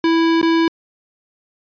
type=tone with dropouts; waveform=square; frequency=329.6 Hz; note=E4; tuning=in tune; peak=-13 dBFS; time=0.04-0.68 s; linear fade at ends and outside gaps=2 ms; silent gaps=0.415-0.428 s; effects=resampled to 11025 Hz